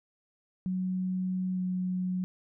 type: tone with pitch glide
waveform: sine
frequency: 185 to 183.3 Hz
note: F#3 to F#3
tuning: 0 to -16 cents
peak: -28 dBFS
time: 0.66-2.24 s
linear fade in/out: 0 ms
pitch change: -16 cents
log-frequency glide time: 1.53-1.6 s
effects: none